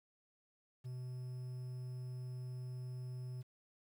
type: tone with quantisation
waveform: triangle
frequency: 126.1 Hz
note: B2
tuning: 36 cents sharp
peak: -40 dBFS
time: 0.84-3.43 s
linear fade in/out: 20 ms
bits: 11
effects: none